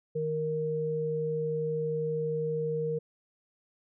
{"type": "tone pair together", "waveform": "sine", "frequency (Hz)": [156.25, 466.2], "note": ["D#3", "A#4"], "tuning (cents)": [8, 0], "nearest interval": "octave + perfect fifth", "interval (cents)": 1892, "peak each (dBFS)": [-34, -29], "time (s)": [0.15, 2.99], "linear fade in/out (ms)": 10, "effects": []}